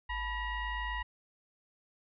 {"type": "tone with frequency modulation", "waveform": "sine", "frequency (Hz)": 984, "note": "B5", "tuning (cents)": -7, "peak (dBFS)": -33, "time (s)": [0.09, 1.03], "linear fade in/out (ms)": 10, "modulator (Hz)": 930, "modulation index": 1.5, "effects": []}